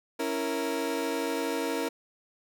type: chord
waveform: 30% pulse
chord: A# diminished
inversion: first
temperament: equal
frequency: 277.2 / 329.6 / 466.2 Hz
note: C#4 / E4 / A#4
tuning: 0 / 0 / 0 cents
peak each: -31 / -31 / -29 dBFS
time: 0.19-1.89 s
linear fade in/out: 10 ms
effects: none